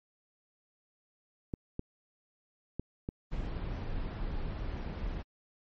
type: clicks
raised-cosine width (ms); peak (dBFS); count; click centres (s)
3; -22; 4; 1.538 / 1.794 / 2.796 / 3.089
type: noise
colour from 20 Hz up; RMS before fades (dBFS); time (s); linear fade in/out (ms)
brown; -36; 3.31-5.23; 20
effects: low-pass 4000 Hz 12 dB/octave + MP3 32 kbps